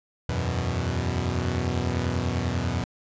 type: chord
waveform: sawtooth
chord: E suspended second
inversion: none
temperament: equal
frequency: 82.41 / 92.5 / 123.47 Hz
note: E2 / F#2 / B2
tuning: 0 / 0 / 0 cents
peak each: -25 dBFS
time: 0.29-2.84 s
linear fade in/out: 0 ms
effects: resampled to 16000 Hz